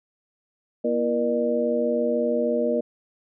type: tone cluster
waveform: sine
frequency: 239.2 / 335.6 / 475.7 / 602 Hz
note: A#3 / E4 / A#4 / D5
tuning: +45 / +31 / +35 / +43 cents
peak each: -26 / -31 / -24 / -25 dBFS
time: 0.84-2.81 s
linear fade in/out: 10 ms
effects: none